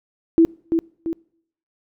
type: tone with echo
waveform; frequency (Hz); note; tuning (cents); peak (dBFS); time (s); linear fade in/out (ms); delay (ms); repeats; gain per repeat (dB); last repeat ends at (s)
sine; 329.6; E4; 0; -9; 0.38-0.45; 0; 340; 2; -6; 1.13
effects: noise-tail reverb RT60 0.7 s tail -26 dB re dry